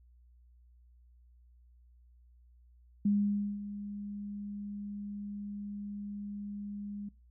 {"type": "tone with ADSR envelope", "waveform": "sine", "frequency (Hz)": 204, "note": "G#3", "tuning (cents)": -31, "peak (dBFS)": -24, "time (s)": [3.05, 7.09], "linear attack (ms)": 6, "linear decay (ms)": 530, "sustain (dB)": -14, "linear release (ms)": 7, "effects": ["noise-tail reverb RT60 0.3 s tail -23 dB re dry", "added 60 Hz sine -58 dBFS peak until 7.3 s"]}